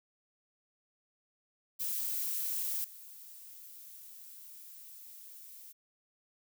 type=noise with level steps; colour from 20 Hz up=violet; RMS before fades=-35 / -51 dBFS; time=1.79-5.73 s; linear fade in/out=20 ms; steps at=2.84 s; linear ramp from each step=5 ms; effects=none